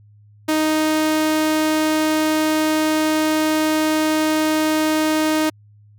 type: tone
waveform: sawtooth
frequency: 311.1 Hz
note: D#4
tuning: in tune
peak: -12 dBFS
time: 0.48-5.5 s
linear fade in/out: 10 ms
effects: added 104 Hz sine -46 dBFS peak until 5.98 s